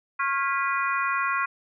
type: tone cluster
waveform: sine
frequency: 1092 / 1396 / 1640 / 1971 / 2450 Hz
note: C#6 / F6 / G#6 / B6 / D#7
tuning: -26 / -1 / -22 / -4 / -27 cents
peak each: -26 / -28 / -33 / -32 / -33 dBFS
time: 0.19-1.46 s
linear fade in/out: 10 ms
effects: none